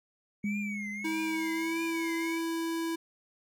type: tone with vibrato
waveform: triangle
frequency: 2224 Hz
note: C#7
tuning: 5 cents sharp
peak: -35 dBFS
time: 0.43-2.42 s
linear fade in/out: 50 ms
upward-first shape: triangle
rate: 1.6 Hz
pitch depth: 150 cents each way
type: tone with exponential decay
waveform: sine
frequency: 205.6 Hz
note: G#3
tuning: 17 cents flat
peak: -28 dBFS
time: 0.44-2.28 s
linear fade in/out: 2 ms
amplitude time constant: 400 ms
type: tone with pitch glide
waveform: square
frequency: 320 to 330.1 Hz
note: D#4 to E4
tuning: +49 to +2 cents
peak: -31 dBFS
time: 1.04-2.96 s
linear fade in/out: 10 ms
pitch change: +53 cents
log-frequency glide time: 1.3-1.77 s
effects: none